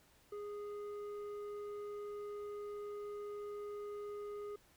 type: tone with low-pass filter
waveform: square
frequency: 412.9 Hz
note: G#4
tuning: 10 cents flat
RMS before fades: -45 dBFS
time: 0.32-4.56 s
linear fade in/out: 5 ms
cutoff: 990 Hz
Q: 1.3
effects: pink hiss -68 dBFS RMS until 4.76 s